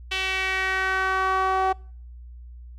sawtooth tone with band-pass filter sweep, 379.3 Hz, F#4, 43 cents sharp, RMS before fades -24 dBFS, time 0.11-1.73 s, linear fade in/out 10 ms, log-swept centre 2900 to 850 Hz, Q 2.8, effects noise-tail reverb RT60 0.5 s tail -26 dB re dry + added 60 Hz sine -39 dBFS peak until 2.78 s

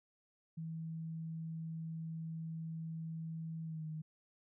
sine tone with pitch glide, 162.1 to 156.31 Hz, E3 to D#3, -29 to +8 cents, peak -40 dBFS, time 0.57-4.02 s, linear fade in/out 10 ms, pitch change -63 cents, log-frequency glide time 3.64-3.85 s, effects none

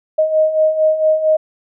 sine beating tone pair, 622 / 626.4 Hz, D#5 / D#5, -1 / +11 cents, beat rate 4.4 Hz, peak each -18 / -12 dBFS, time 0.18-1.37 s, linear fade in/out 10 ms, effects none

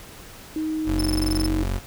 sine tone with vibrato, 312.2 Hz, D#4, 6 cents sharp, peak -23 dBFS, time 0.56-1.63 s, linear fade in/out 2 ms, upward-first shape sine, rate 1.4 Hz, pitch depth 8 cents each way
30% pulse tone, 46.25 Hz, F#1, in tune, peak -20 dBFS, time 0.85-1.81 s, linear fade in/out 50 ms
sawtooth tone bursts, 5274 Hz, E8, in tune, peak -23 dBFS, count 11, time 0.99-1.464 s, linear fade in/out 5 ms, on 24 ms, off 21 ms
effects pink hiss -43 dBFS RMS until 1.86 s

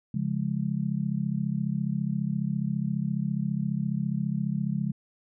sine chord, Db major, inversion none, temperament just, 138.59 / 173.24 / 207.9 Hz, Db3 / F3 / Ab3, 0 / -14 / +2 cents, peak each -30 dBFS, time 0.14-4.92 s, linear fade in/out 5 ms, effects none

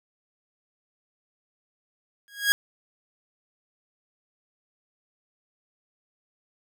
sawtooth tone with exponential growth, 1644 Hz, G#6, 18 cents flat, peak -11 dBFS, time 2.28-2.52 s, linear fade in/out 0 ms, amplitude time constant 51 ms, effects none

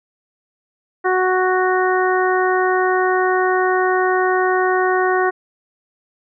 harmonic tone, 370 Hz, F#4, in tune, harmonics 1 / 2 / 3 / 4 / 5, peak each -17 / -20 / -22 / -23 / -24 dBFS, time 1.04-5.31 s, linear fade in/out 20 ms, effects none

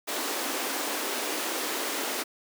pink high-pass noise, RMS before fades -31 dBFS, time 0.07-2.24 s, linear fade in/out 20 ms, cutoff 260 Hz, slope 48 dB/octave, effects none

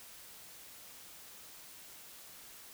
silence, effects white hiss -53 dBFS RMS until 2.73 s

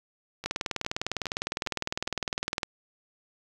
two click trains, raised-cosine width 0.2 ms, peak -21 / -11 dBFS, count 6 / 44, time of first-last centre 0.44-2.481 / 0.46-2.632 s, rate 2.45 / 19.8 Hz, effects 8-bit

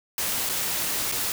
white noise with dropouts, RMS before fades -27 dBFS, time 0.18-1.32 s, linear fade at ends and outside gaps 1 ms, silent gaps 0.491-0.495 / 1.116-1.122 s, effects none

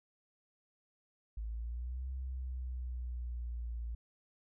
sine exponential two-way sweep, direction up then down, 53.4 to 65.41 to 57.4 Hz, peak -37 dBFS, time 1.37-3.95 s, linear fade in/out 5 ms, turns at 2.09 s, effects none

